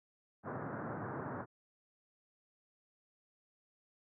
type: band-pass noise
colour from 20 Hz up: pink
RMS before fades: -42 dBFS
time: 0.43-1.46 s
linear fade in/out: 50 ms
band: 100 to 1600 Hz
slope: 48 dB/octave
effects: none